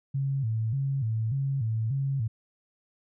sine tone with vibrato, 123.47 Hz, B2, in tune, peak -25 dBFS, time 0.14-2.28 s, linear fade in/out 10 ms, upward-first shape square, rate 1.7 Hz, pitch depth 180 cents each way, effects none

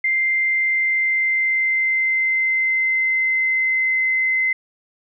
sine tone with pitch glide, 2093 to 2057 Hz, C7 to C7, 0 to -30 cents, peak -16 dBFS, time 0.04-4.53 s, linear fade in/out 5 ms, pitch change -30 cents, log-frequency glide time 0.15-4.03 s, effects none

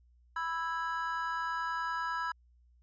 triangle chord, E major, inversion second, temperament just, 988.9 / 1318.5 / 1648.1 Hz, B5 / E6 / G#6, +2 / 0 / -14 cents, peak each -34 / -35 / -36 dBFS, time 0.36-2.32 s, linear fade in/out 5 ms, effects added 60 Hz sine -61 dBFS peak until 2.82 s + resampled to 16000 Hz

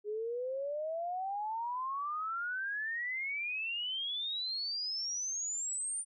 sine exponential sweep, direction up, 410.4 to 9250 Hz, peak -34 dBFS, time 0.04-6.05 s, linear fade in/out 50 ms, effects none

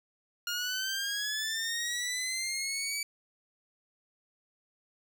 15% pulse linear sweep, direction up, 1412 to 2300 Hz, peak -25 dBFS, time 0.47-3.03 s, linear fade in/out 2 ms, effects none

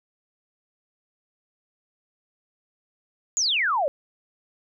sine exponential sweep, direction down, 7110 to 532 Hz, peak -20 dBFS, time 3.37-3.88 s, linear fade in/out 0 ms, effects none

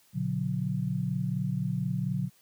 sine tone cluster, 119.1 / 143.3 / 182 Hz, A#2 / D3 / F#3, +38 / -42 / -28 cents, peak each -33 / -31 / -31 dBFS, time 0.13-2.3 s, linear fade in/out 50 ms, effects white hiss -63 dBFS RMS until 2.41 s + high-pass 60 Hz 12 dB/octave

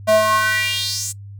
square tone with high-pass filter sweep, 215.7 Hz, A3, 34 cents flat, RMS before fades -18 dBFS, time 0.07-1.13 s, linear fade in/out 20 ms, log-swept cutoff 530 to 8100 Hz, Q 3.9, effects noise-tail reverb RT60 0.1 s tail -21 dB re dry + added 100 Hz sine -33 dBFS peak until 1.39 s

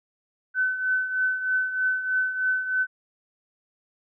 sine tone with tremolo, 1515 Hz, F#6, 40 cents sharp, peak -19 dBFS, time 0.54-2.87 s, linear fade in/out 50 ms, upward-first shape triangle, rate 3.2 Hz, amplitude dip 70%, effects none

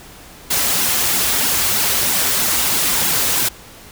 white noise with flanger, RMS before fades -17 dBFS, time 0.5-3.49 s, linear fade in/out 10 ms, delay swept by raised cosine 1.6 to 6.4 ms, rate 3.1 Hz, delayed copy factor -0.8, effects pink hiss -40 dBFS RMS until 3.91 s

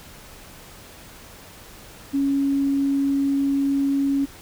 sine tone, 277.2 Hz, C#4, in tune, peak -18 dBFS, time 2.13-4.26 s, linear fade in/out 20 ms, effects pink hiss -44 dBFS RMS until 4.41 s

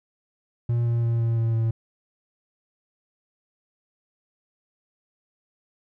triangle tone with pitch steps, 118.5 / 117.41 / 116.33 / 115.26 / 114.2 / 113.15 Hz, A#2 / A#2 / A#2 / A#2 / A#2 / A2, +29 / +13 / -3 / -19 / -35 / +49 cents, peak -18 dBFS, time 0.69-1.71 s, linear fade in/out 5 ms, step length 170 ms, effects none

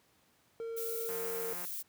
triangle tone, 457.5 Hz, A#4, 32 cents flat, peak -35 dBFS, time 0.6-1.53 s, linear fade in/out 0 ms
violet noise, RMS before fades -40 dBFS, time 0.76-1.83 s, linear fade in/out 20 ms
click train, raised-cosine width 0.5 ms, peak -33 dBFS, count 100, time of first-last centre 1.09-1.649 s, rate 177 Hz
effects pink hiss -69 dBFS RMS until 1.88 s + high-pass 100 Hz 12 dB/octave

